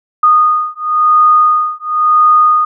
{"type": "beating tone pair", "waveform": "sine", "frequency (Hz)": [1232, 1232.96], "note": ["D#6", "D#6"], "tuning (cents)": [-17, -16], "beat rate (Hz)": 0.96, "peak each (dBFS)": -10, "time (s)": [0.23, 2.65], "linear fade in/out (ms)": 5, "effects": []}